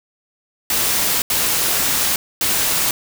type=noise bursts at uneven times; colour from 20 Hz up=white; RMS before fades=-18 dBFS; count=3; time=0.7-1.22 / 1.3-2.16 / 2.41-2.91 s; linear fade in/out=2 ms; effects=none